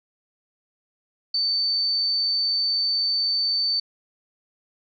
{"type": "tone", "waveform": "sine", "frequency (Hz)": 4548, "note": "C#8", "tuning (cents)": 44, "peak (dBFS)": -20, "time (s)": [1.34, 3.8], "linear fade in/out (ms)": 5, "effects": []}